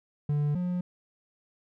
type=tone pair in turn; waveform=triangle; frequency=146.83 / 178.94 Hz; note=D3 / F3; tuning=0 / +42 cents; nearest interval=minor third; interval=342 cents; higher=second; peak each=-22 / -25 dBFS; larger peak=first; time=0.29-0.55 / 0.55-0.81 s; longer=neither; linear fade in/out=5 ms; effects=none